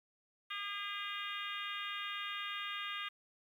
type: harmonic tone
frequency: 405.8 Hz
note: G#4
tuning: 40 cents flat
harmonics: 3 / 4 / 5 / 6 / 7 / 8 / 9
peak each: -44 / -47 / -46 / -48 / -46 / -48 / -49 dBFS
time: 0.5-3.09 s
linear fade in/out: 10 ms
effects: 11-bit